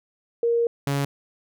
sine / sawtooth tone pair in turn, 468.2 / 140.45 Hz, A#4 / C#3, +8 / +23 cents, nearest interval octave + major sixth, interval 2085 cents, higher first, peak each -18 dBFS, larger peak neither, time 0.43-0.67 / 0.87-1.05 s, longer first, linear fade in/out 2 ms, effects none

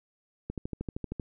click train, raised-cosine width 3 ms, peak -21 dBFS, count 10, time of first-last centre 0.5-1.198 s, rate 12.9 Hz, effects none

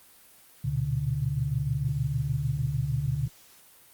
sine tone cluster, 72.4 / 117.1 / 123.6 / 144 Hz, D2 / A#2 / B2 / D3, -24 / +8 / +2 / -34 cents, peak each -36 / -34 / -30 / -28 dBFS, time 0.64-3.28 s, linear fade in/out 10 ms, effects white hiss -55 dBFS RMS until 3.93 s + Opus 32 kbps

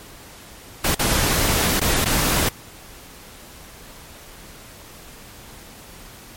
pink noise with dropouts, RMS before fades -19 dBFS, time 0.84-2.49 s, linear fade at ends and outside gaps 5 ms, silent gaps 0.948-0.992 / 1.798-1.813 / 2.046-2.057 s, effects pink hiss -42 dBFS RMS until 6.36 s + MP3 64 kbps

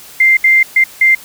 sine tone bursts at uneven times, 2093 Hz, C7, in tune, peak -5 dBFS, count 4, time 0.2-0.37 / 0.44-0.63 / 0.76-0.84 / 1.01-1.15 s, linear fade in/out 5 ms, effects white hiss -36 dBFS RMS until 1.24 s

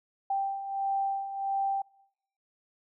sine beating tone pair, 784 / 785.5 Hz, G5 / G5, 0 / +3 cents, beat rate 1.5 Hz, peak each -35 / -29 dBFS, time 0.3-1.82 s, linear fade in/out 5 ms, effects noise-tail reverb RT60 0.8 s tail -24 dB re dry

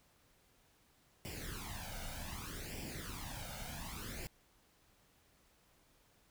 pink noise with flanger, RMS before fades -45 dBFS, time 1.25-4.27 s, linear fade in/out 0 ms, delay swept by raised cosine 0.38 to 1.38 ms, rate 0.65 Hz, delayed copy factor +0.75, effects pink hiss -70 dBFS RMS until 6.3 s

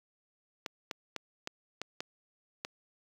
clicks, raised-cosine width 0.2 ms, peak -19 dBFS, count 7, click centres 0.662 / 0.912 / 1.163 / 1.474 / 1.816 / 2.005 / 2.649 s, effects high-pass 60 Hz 12 dB/octave + 8-bit

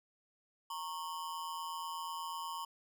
square ring-modulated tone, 1012 Hz, B5, 42 cents sharp, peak -37 dBFS, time 0.7-2.65 s, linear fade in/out 5 ms, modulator 84.1 Hz, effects none

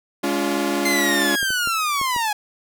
sawtooth chord, Db major, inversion second, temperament equal with one note detuned, 207.7 / 284.5 / 349.2 Hz, Ab3 / Db4 / F4, 0 / +45 / 0 cents, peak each -23 / -19 / -20 dBFS, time 0.23-1.36 s, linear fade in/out 10 ms
sawtooth linear sweep, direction down, 2093 to 820 Hz, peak -16 dBFS, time 0.85-2.33 s, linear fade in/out 5 ms
clicks, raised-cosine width 2 ms, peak -21 dBFS, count 5, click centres 1.429 / 1.505 / 1.674 / 2.014 / 2.163 s
effects none

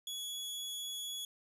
sawtooth tone, 3374 Hz, G#7, 27 cents sharp, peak -36 dBFS, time 0.07-1.25 s, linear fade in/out 2 ms, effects resampled to 32000 Hz

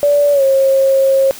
sine tone with pitch glide, 578 to 539.3 Hz, D5 to C#5, -28 to -48 cents, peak -8 dBFS, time 0.03-1.31 s, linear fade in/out 0 ms, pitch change -120 cents, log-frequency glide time 0.32-0.43 s, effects white hiss -33 dBFS RMS until 1.39 s

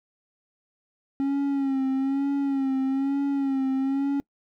triangle tone with vibrato, 272.6 Hz, C#4, 29 cents flat, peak -20 dBFS, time 1.2-4.2 s, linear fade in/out 0 ms, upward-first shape sine, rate 1.1 Hz, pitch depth 49 cents each way, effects noise-tail reverb RT60 0.1 s tail -24 dB re dry

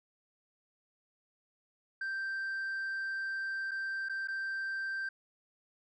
sine tone with dropouts, 1568 Hz, G6, in tune, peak -31 dBFS, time 2.01-5.09 s, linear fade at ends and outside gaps 5 ms, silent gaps 3.711-3.715 / 4.087-4.095 / 4.274-4.283 s, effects tanh soft clip ceiling -33 dBFS

